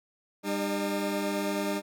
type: tone pair together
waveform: 20% pulse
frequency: 199.4 / 303.8 Hz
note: G3 / D#4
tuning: +30 / -41 cents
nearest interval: perfect fifth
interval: 729 cents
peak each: -26 dBFS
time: 0.43-1.82 s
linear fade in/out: 50 ms
effects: none

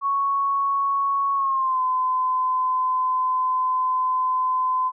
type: tone with pitch glide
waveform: sine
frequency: 1108.7 to 1022.6 Hz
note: C#6 to C6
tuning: 0 to -40 cents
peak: -19 dBFS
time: 0.01-4.92 s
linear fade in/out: 50 ms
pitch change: -140 cents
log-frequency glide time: 1.35-1.81 s
effects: none

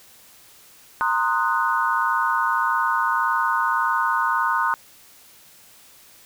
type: chord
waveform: sine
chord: C half-diminished seventh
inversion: third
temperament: equal with one note detuned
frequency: 924.8 / 1046.5 / 1244.5 / 1480 Hz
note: Bb5 / C6 / Eb6 / Gb6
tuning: -14 / 0 / 0 / 0 cents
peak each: -24 dBFS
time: 1.01-4.74 s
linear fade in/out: 0 ms
effects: white hiss -50 dBFS RMS until 6.25 s

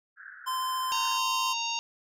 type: band-pass noise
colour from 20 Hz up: white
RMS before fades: -47 dBFS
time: 0.16-1.2 s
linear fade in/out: 50 ms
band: 1400 to 1700 Hz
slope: 96 dB/octave
type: tone with vibrato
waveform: square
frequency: 1033 Hz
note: C6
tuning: 22 cents flat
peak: -29 dBFS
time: 0.46-1.54 s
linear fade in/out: 20 ms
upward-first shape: triangle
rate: 14 Hz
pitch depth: 9 cents each way
type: harmonic tone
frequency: 926 Hz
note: A#5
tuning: 12 cents flat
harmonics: 1 / 3 / 4 / 5 / 6 / 7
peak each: -34 / -33 / -37 / -38 / -41 / -38 dBFS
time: 0.92-1.79 s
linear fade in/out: 0 ms
effects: none

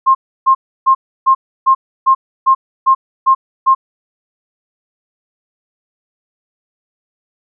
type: tone bursts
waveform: sine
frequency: 1063 Hz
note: C6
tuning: 27 cents sharp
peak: -5 dBFS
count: 10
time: 0.06-3.75 s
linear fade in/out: 20 ms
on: 90 ms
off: 310 ms
effects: none

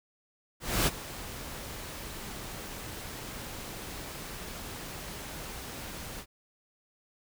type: noise with ADSR envelope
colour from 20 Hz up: pink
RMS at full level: -25 dBFS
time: 0.6-6.26 s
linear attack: 270 ms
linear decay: 28 ms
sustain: -16 dB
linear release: 67 ms
effects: none

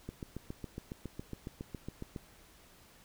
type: click train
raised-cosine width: 3 ms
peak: -27 dBFS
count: 16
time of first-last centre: 0.09-2.162 s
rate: 7.24 Hz
effects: pink hiss -60 dBFS RMS until 3.04 s

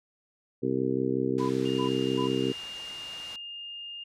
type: harmonic tone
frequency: 65.41 Hz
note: C2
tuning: in tune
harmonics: 2 / 3 / 4 / 5 / 6 / 7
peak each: -35 / -36 / -30 / -32 / -30 / -33 dBFS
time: 0.62-2.53 s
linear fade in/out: 20 ms
type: noise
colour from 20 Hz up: white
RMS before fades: -41 dBFS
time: 1.38-3.36 s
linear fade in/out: 2 ms
type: tone bursts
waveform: sine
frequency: 1000 Hz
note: B5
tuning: 21 cents sharp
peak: -32 dBFS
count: 3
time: 1.39-2.28 s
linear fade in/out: 20 ms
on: 110 ms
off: 280 ms
type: tone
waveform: sine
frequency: 2822 Hz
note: F7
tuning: 17 cents sharp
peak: -37 dBFS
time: 1.65-4.04 s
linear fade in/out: 10 ms
effects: low-pass 5000 Hz 12 dB/octave

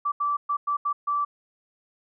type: tone bursts at uneven times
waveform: sine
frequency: 1162 Hz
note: D6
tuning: 19 cents flat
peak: -22 dBFS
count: 6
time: 0.05-0.12 / 0.2-0.37 / 0.49-0.57 / 0.67-0.77 / 0.85-0.93 / 1.07-1.25 s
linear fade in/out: 10 ms
effects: none

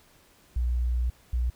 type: tone pair in turn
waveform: sine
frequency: 60.7 / 60.7 Hz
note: B1 / B1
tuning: -29 / -29 cents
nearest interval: unison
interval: 0 cents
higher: neither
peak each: -23 dBFS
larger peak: neither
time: 0.56-1.1 / 1.33-1.5 s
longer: first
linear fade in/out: 5 ms
effects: pink hiss -59 dBFS RMS until 1.55 s

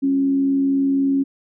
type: tone with frequency modulation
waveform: sine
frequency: 273.5 Hz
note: C#4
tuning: 23 cents flat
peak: -15 dBFS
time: 0.02-1.24 s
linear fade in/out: 20 ms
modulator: 76.3 Hz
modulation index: 0.24
effects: none

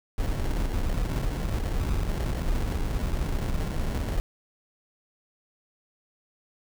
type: noise with sample-and-hold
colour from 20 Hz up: brown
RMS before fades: -27 dBFS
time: 0.18-4.2 s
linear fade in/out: 2 ms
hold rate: 1225 Hz
effects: none

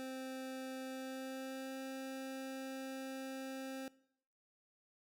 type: tone with pitch glide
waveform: 25% pulse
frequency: 261.6 to 265.4 Hz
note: C4 to C4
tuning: 0 to +25 cents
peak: -39 dBFS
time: 0-3.88 s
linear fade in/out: 0 ms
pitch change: +25 cents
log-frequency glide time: 0.85-1.79 s
effects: noise-tail reverb RT60 0.7 s tail -21 dB re dry

